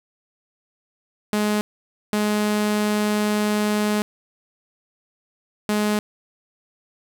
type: tone bursts at uneven times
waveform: sawtooth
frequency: 210 Hz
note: G#3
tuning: 19 cents sharp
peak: -15 dBFS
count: 3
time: 1.33-1.61 / 2.13-4.02 / 5.69-5.99 s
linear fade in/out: 0 ms
effects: 8-bit